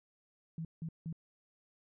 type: tone bursts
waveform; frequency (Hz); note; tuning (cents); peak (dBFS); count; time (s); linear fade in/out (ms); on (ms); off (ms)
sine; 162.7; E3; -22; -37; 3; 0.58-1.127; 2; 69; 170
effects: none